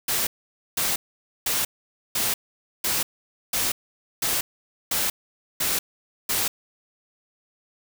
white noise bursts, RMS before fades -24 dBFS, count 10, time 0.08-6.48 s, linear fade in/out 5 ms, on 190 ms, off 500 ms, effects none

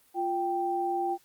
sine tone pair together, 349.2 / 783.9 Hz, F4 / G5, 0 / 0 cents, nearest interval octave + major second, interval 1400 cents, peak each -31 / -28 dBFS, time 0.14-1.18 s, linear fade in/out 50 ms, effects white hiss -63 dBFS RMS until 1.24 s + Opus 32 kbps

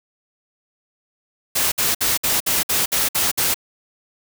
white noise bursts, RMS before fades -19 dBFS, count 9, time 1.55-3.544 s, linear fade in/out 10 ms, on 170 ms, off 58 ms, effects none

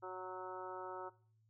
harmonic tone with a mistuned harmonic, 185 Hz, F#3, in tune, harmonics 2 / 3 / 4 / 5 / 6 / 7 / 8, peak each -48 / -51 / -52 / -50 / -58 / -50 / -61 dBFS, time 0.02-1.1 s, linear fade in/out 20 ms, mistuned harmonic 6, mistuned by -21 cents, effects noise-tail reverb RT60 0.5 s tail -20 dB re dry + added 110 Hz sine -70 dBFS peak until 1.49 s

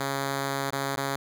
5% pulse tone with dropouts, 137.8 Hz, C#3, 10 cents flat, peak -16 dBFS, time 0-1.16 s, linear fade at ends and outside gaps 5 ms, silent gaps 0.706-0.725 / 0.96-0.972 s, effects none

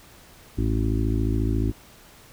harmonic tone, 54.2 Hz, A1, 25 cents flat, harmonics 1 / 2 / 4 / 5 / 6 / 7, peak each -24 / -25 / -32 / -29 / -31 / -35 dBFS, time 0.57-1.72 s, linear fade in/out 20 ms, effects pink hiss -50 dBFS RMS until 2.32 s

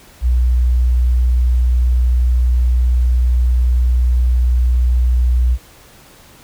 sine tone, 61.3 Hz, B1, 12 cents flat, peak -10 dBFS, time 0.21-5.58 s, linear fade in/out 50 ms, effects pink hiss -44 dBFS RMS until 6.43 s

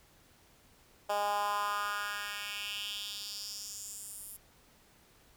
10% pulse tone with high-pass filter sweep, 205 Hz, G#3, 22 cents flat, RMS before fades -37 dBFS, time 1.09-4.37 s, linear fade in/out 10 ms, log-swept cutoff 670 to 11000 Hz, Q 3.1, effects pink hiss -63 dBFS RMS until 5.36 s

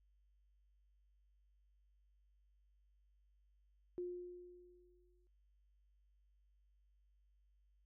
sine tone with exponential decay, 356 Hz, F4, 33 cents sharp, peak -39 dBFS, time 3.98-5.27 s, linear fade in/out 0 ms, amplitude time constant 280 ms, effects added 50 Hz sine -70 dBFS peak until 7.85 s

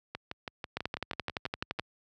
two click trains, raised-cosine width 0.3 ms, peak -16 / -20 dBFS, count 13 / 11, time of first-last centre 0.77-1.796 / 0.15-1.789 s, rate 11.7 / 6.1 Hz, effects high-pass 60 Hz 12 dB/octave

